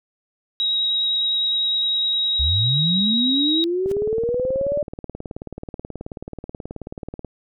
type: tone with vibrato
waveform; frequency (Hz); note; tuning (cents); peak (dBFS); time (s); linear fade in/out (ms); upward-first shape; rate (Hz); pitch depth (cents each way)
sine; 3816; A#7; +40; -18; 0.6-3.64; 0; triangle; 9.8; 11
type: linear sweep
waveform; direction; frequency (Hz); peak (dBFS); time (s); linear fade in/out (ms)
sine; up; 61.74 to 594; -19; 2.39-4.83; 10
type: noise with exponential growth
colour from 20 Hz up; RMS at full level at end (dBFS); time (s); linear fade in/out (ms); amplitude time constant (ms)
pink; -37; 3.84-3.92; 1; 16
type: click train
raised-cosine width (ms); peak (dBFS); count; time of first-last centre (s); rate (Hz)
2; -18; 64; 3.86-7.247; 18.6
effects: none